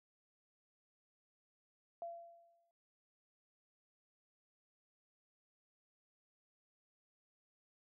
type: tone with exponential decay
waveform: sine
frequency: 681 Hz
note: F5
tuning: 44 cents flat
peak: -40 dBFS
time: 2.02-2.71 s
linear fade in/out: 1 ms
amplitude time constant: 150 ms
effects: none